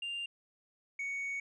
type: tone pair in turn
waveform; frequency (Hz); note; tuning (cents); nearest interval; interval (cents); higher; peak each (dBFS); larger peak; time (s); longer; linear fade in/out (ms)
sine; 2794 / 2229; F7 / C#7; 0 / +9; major third; 391; first; -34 / -32; second; 0.02-0.26 / 0.99-1.4; second; 5
effects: tanh soft clip ceiling -34 dBFS